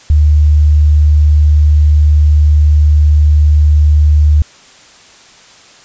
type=tone; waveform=sine; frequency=75 Hz; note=D2; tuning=37 cents sharp; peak=-4 dBFS; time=0.1-4.42 s; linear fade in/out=0 ms; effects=white hiss -40 dBFS RMS until 5.84 s + resampled to 16000 Hz